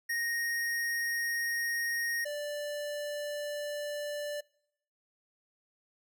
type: tone pair in turn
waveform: square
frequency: 1864.7 / 587.3 Hz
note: A#6 / D5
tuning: 0 / 0 cents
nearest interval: octave + minor sixth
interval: 2000 cents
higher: first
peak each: -31 / -35 dBFS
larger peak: first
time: 0.09-2.25 / 2.25-4.41 s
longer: neither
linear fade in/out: 10 ms
effects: noise-tail reverb RT60 0.8 s tail -25 dB re dry